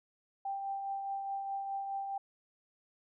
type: tone with tremolo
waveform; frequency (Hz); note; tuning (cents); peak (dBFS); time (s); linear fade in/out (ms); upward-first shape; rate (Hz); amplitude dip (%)
sine; 787; G5; +7; -33; 0.45-2.18; 5; triangle; 4.8; 40
effects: none